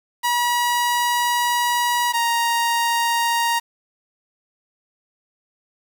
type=tone pair in turn; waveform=sawtooth; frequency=964 / 934.9 Hz; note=B5 / A#5; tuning=-42 / +5 cents; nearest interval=minor second; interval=53 cents; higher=first; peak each=-14 dBFS; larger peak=neither; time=0.23-2.13 / 2.13-3.6 s; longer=first; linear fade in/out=20 ms; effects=7-bit